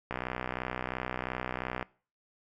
click train, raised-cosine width 0.5 ms, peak -18 dBFS, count 109, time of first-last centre 0.11-1.827 s, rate 62.9 Hz, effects noise-tail reverb RT60 0.4 s tail -22 dB re dry

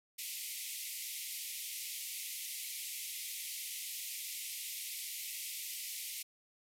white band-pass noise, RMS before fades -43 dBFS, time 0.18-6.23 s, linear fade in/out 10 ms, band 2000 to 15000 Hz, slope 96 dB/octave, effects none

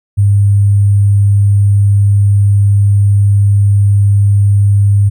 sine tone with sample-and-hold, 100.7 Hz, G2, 47 cents sharp, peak -5 dBFS, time 0.17-5.1 s, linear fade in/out 20 ms, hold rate 8820 Hz, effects none

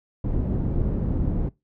pink low-pass noise, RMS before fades -24 dBFS, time 0.24-1.49 s, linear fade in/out 5 ms, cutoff 270 Hz, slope 12 dB/octave, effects noise-tail reverb RT60 0.2 s tail -21 dB re dry

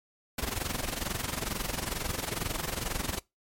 pink noise with amplitude modulation, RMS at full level -30 dBFS, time 0.38-3.19 s, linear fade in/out 5 ms, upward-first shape sine, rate 22.2 Hz, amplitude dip 80%, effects noise-tail reverb RT60 0.2 s tail -23 dB re dry + MP3 64 kbps

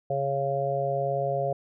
harmonic tone, 138.3 Hz, C#3, 4 cents flat, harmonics 1 / 3 / 4 / 5, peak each -32 / -33 / -28 / -29 dBFS, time 0.1-1.53 s, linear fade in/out 5 ms, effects none

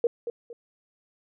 sine tone with echo, 470.9 Hz, A#4, 18 cents sharp, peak -18 dBFS, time 0.04-0.07 s, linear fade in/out 2 ms, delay 230 ms, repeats 2, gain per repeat -10 dB, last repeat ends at 0.53 s, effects none

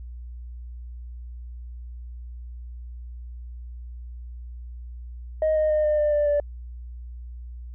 sine tone with pitch steps, 625 / 617.8 / 610.7 / 603.7 / 596.8 / 589.9 / 583.1 Hz, D#5 / D#5 / D#5 / D5 / D5 / D5 / D5, +8 / -12 / -32 / +48 / +28 / +8 / -13 cents, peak -17 dBFS, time 5.42-6.4 s, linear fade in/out 2 ms, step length 140 ms, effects tanh soft clip ceiling -16 dBFS + added 60 Hz sine -35 dBFS peak until 7.74 s

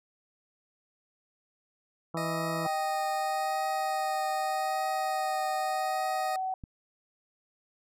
harmonic tone, 164.81 Hz, E3, in tune, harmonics 1 / 2 / 3 / 4 / 5 / 6 / 7 / 8, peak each -35 / -38 / -40 / -41 / -42 / -43 / -43 / -44 dBFS, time 2.14-2.67 s, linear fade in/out 5 ms
20% pulse tone with vibrato, 622.3 Hz, D#5, in tune, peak -28 dBFS, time 2.17-6.36 s, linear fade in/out 2 ms, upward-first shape triangle, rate 0.83 Hz, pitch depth 14 cents each way
sine tone with pitch glide, 782 to 754.5 Hz, G5 to F#5, -4 to +34 cents, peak -29 dBFS, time 2.65-6.54 s, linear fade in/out 2 ms, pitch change -62 cents, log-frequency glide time 2.99-6.33 s
click, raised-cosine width 5 ms, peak -30 dBFS, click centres 6.638 s
effects none

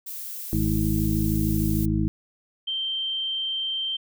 violet noise, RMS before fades -35 dBFS, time 0.06-1.86 s, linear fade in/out 10 ms
harmonic tone, 53.2 Hz, G#1, 42 cents sharp, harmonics 1 / 2 / 3 / 4 / 6, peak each -27 / -27 / -27 / -27 / -27 dBFS, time 0.53-2.08 s, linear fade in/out 0 ms
sine tone, 3136 Hz, G7, in tune, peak -25 dBFS, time 2.67-3.97 s, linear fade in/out 10 ms
effects none

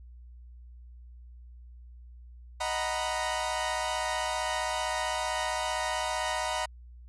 sawtooth chord, B major seventh, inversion first, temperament equal, 622.3 / 740 / 932.3 / 987.8 Hz, D#5 / F#5 / A#5 / B5, 0 / 0 / 0 / 0 cents, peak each -31 dBFS, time 2.6-6.66 s, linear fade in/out 10 ms, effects added 60 Hz sine -46 dBFS peak until 7.08 s + resampled to 24000 Hz

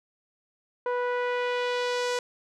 sawtooth tone with low-pass filter sweep, 491.4 Hz, B4, 9 cents flat, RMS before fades -28 dBFS, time 0.86-2.19 s, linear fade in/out 2 ms, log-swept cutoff 1200 to 7000 Hz, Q 1.2, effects none

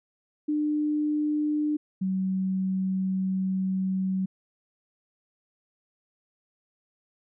sine tone pair in turn, 300 / 188.99 Hz, D4 / F#3, +37 / +37 cents, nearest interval minor sixth, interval 800 cents, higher first, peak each -23 / -24 dBFS, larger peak first, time 0.48-1.77 / 2.01-4.26 s, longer second, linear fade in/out 10 ms, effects none

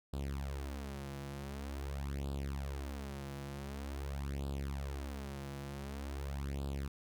sawtooth tone with flanger, 69.3 Hz, C#2, in tune, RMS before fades -41 dBFS, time 0.13-6.88 s, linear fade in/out 5 ms, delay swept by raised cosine 0.24 to 6.04 ms, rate 0.46 Hz, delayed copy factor +0.8, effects none

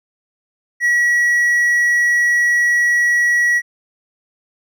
triangle tone, 1925 Hz, B6, 45 cents flat, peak -10 dBFS, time 0.8-3.62 s, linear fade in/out 50 ms, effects none

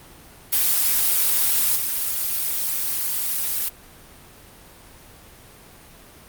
blue noise with level steps, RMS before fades -19 / -24 dBFS, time 0.52-3.69 s, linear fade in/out 10 ms, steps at 1.75 s, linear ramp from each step 20 ms, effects pink hiss -46 dBFS RMS until 6.28 s + Opus 32 kbps

